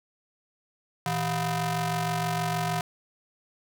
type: ring-modulated tone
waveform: sawtooth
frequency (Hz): 277.2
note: C#4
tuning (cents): 0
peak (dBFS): -19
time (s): 1.06-2.81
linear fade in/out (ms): 2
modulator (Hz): 439
effects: none